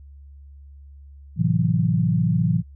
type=chord; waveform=sine; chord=F# half-diminished seventh; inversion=first; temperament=equal; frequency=110 / 130.81 / 164.81 / 185 Hz; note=A2 / C3 / E3 / F#3; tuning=0 / 0 / 0 / 0 cents; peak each=-23 / -24 / -20 / -25 dBFS; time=1.36-2.63 s; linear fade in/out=50 ms; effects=added 70 Hz sine -41 dBFS peak until 2.75 s